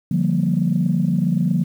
sine chord, G minor seventh, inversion second, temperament equal, 146.83 / 174.61 / 196 / 233.1 Hz, D3 / F3 / G3 / Bb3, 0 / 0 / 0 / 0 cents, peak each -22 / -18 / -23 / -23 dBFS, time 0.11-1.64 s, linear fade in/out 5 ms, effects tanh soft clip ceiling -7 dBFS + 8-bit

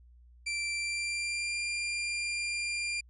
sawtooth tone with pitch glide, 2349 to 2391 Hz, D7 to D7, 0 to +30 cents, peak -28 dBFS, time 0.46-3.01 s, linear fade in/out 10 ms, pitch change +30 cents, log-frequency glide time 0.73-1.59 s, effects added 60 Hz sine -54 dBFS peak until 3.09 s + resampled to 24000 Hz

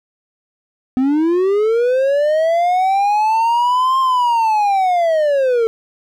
triangle linear two-way sweep, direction up then down, 251.1 to 1063 to 442.5 Hz, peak -10 dBFS, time 0.97-5.67 s, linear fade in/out 0 ms, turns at 3.99 s, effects none

